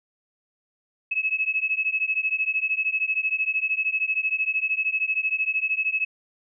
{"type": "beating tone pair", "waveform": "sine", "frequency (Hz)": [2574, 2587], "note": ["E7", "E7"], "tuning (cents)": [-42, -33], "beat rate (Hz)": 13, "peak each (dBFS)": -25, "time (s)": [1.11, 6.05], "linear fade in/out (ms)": 10, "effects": []}